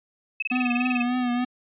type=tone bursts; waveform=sine; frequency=2586 Hz; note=E7; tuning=34 cents flat; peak=-23 dBFS; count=13; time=0.4-1.024 s; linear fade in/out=5 ms; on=24 ms; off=26 ms
type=tone with vibrato; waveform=square; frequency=246.9 Hz; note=B3; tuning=in tune; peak=-23 dBFS; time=0.51-1.45 s; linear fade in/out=10 ms; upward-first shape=triangle; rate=3.4 Hz; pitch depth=47 cents each way
effects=resampled to 8000 Hz